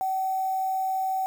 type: tone with quantisation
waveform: sine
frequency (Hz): 761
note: F#5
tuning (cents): +48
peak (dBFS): -24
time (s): 0.01-1.26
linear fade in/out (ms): 0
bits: 7
effects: none